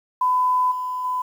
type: tone with level steps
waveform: sine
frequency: 1005 Hz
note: B5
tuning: 30 cents sharp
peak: -16 / -24 / -21 dBFS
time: 0.21-1.22 s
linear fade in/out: 5 ms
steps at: 0.71 / 1.04 s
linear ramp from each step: 10 ms
effects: 8-bit